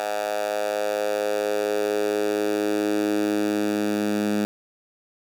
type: tone with high-pass filter sweep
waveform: 10% pulse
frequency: 104.3 Hz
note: G#2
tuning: 8 cents sharp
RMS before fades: -24 dBFS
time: 0-4.45 s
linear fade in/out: 0 ms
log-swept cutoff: 690 to 220 Hz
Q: 3.1
effects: none